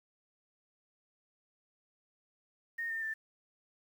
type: tone with pitch steps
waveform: sine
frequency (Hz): 1847 / 1810 / 1773.8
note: A#6 / A6 / A6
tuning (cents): -16 / +48 / +14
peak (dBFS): -34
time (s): 2.78-3.14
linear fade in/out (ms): 10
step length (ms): 120
effects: 10-bit